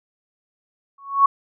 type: tone with exponential growth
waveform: sine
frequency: 1108.7 Hz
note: C#6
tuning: in tune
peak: -7 dBFS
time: 0.98-1.26 s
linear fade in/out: 5 ms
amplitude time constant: 59 ms
effects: none